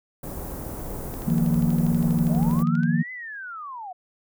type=band-stop noise; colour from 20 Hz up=pink; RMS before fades=-33 dBFS; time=0.23-2.63 s; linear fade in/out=5 ms; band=750 to 14000 Hz; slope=12 dB/octave
type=click train; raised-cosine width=0.2 ms; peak=-27 dBFS; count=22; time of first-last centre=1.14-2.834 s; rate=12.4 Hz
type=chord; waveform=sine; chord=Eb suspended second; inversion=none; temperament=equal; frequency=155.56 / 174.61 / 233.1 Hz; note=Eb3 / F3 / Bb3; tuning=0 / 0 / 0 cents; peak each=-23 dBFS; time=1.27-3.03 s; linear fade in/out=10 ms
type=linear two-way sweep; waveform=sine; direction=up then down; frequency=583 to 2044 to 702 Hz; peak=-33 dBFS; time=2.29-3.93 s; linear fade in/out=10 ms; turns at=3.12 s
effects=none